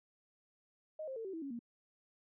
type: tone with pitch steps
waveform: sine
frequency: 622.3 / 529.4 / 450.3 / 383.1 / 325.9 / 277.2 / 235.8 Hz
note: D#5 / C5 / A4 / G4 / E4 / C#4 / A#3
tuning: 0 / +20 / +40 / -40 / -20 / 0 / +20 cents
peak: -40 dBFS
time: 0.99-1.592 s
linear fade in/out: 5 ms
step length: 86 ms
effects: none